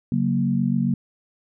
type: chord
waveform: sine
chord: F# major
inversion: second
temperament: equal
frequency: 138.59 / 185 / 233.1 Hz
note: C#3 / F#3 / A#3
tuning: 0 / 0 / 0 cents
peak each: -24 / -23 / -22 dBFS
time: 0.12-0.94 s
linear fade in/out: 2 ms
effects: none